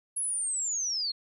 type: linear sweep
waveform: sine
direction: down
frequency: 10660 to 4186 Hz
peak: -28 dBFS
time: 0.16-1.12 s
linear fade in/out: 10 ms
effects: none